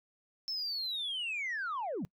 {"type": "linear sweep", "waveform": "sine", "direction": "down", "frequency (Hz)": [5340, 132.2], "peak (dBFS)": -32, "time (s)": [0.48, 2.05], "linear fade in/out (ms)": 0, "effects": ["noise-tail reverb RT60 0.1 s tail -25 dB re dry", "tanh soft clip ceiling -31 dBFS"]}